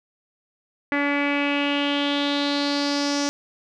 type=tone with low-pass filter sweep; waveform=sawtooth; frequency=285.9 Hz; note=D4; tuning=46 cents flat; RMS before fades=-23 dBFS; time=0.92-3.29 s; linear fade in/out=0 ms; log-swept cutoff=2000 to 5800 Hz; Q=4.9; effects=none